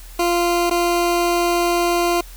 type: tone with dropouts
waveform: 20% pulse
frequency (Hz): 346.8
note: F4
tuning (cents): -12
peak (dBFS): -11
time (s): 0.19-2.21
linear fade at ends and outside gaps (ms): 5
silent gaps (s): 0.699-0.709
effects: added 41 Hz sine -36 dBFS peak until 2.36 s + white hiss -44 dBFS RMS until 2.36 s